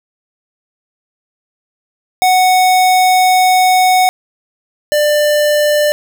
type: tone pair in turn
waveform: square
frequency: 740 / 594.4 Hz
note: F#5 / D5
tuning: 0 / +21 cents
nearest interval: major third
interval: 379 cents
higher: first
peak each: -8 / -10 dBFS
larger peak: first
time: 2.22-4.09 / 4.92-5.92 s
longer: first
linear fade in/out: 0 ms
effects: none